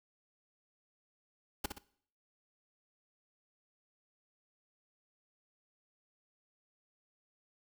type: noise with echo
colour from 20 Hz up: pink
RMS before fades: -34 dBFS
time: 1.64-1.66 s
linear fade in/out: 5 ms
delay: 62 ms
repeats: 2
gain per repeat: -7 dB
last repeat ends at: 1.784 s
effects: noise-tail reverb RT60 0.6 s tail -20 dB re dry